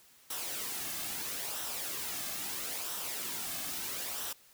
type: noise with flanger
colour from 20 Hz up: white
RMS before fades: -38 dBFS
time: 0.3-4.33 s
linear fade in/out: 5 ms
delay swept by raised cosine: 0.43 to 2.13 ms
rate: 0.76 Hz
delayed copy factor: -0.5
effects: white hiss -61 dBFS RMS until 4.53 s